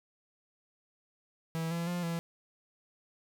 45% pulse tone with pitch steps, 163.3 / 168.9 / 175.7 / 167.9 Hz, E3 / E3 / F3 / E3, -16 / +42 / +11 / +32 cents, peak -32 dBFS, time 1.55-2.19 s, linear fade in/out 0 ms, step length 160 ms, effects none

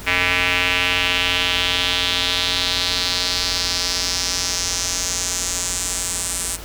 square tone with band-pass filter sweep, 89.8 Hz, F2, 49 cents sharp, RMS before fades -21 dBFS, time 0.06-6.57 s, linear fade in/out 20 ms, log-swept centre 2300 to 8700 Hz, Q 3, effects added 50 Hz sine -36 dBFS peak until 6.64 s + pink hiss -36 dBFS RMS until 6.64 s

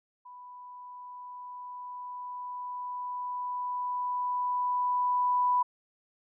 sine tone with level ramp, 990 Hz, B5, 4 cents sharp, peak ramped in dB -45 to -22 dBFS, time 0.25-5.63 s, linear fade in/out 10 ms, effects none

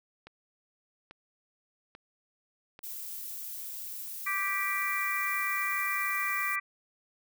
click train, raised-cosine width 0.3 ms, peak -31 dBFS, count 4, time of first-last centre 0.27-2.791 s, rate 1.19 Hz
violet noise, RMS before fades -40 dBFS, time 2.83-6.56 s, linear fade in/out 10 ms
harmonic tone, 392.4 Hz, G4, 2 cents sharp, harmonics 3 / 4 / 5 / 6, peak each -34 / -41 / -32 / -34 dBFS, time 4.26-6.6 s, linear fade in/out 10 ms
effects none

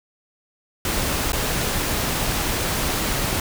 pink noise with dropouts, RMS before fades -23 dBFS, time 0.85-3.4 s, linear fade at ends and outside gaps 2 ms, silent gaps 1.321-1.331 s, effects none

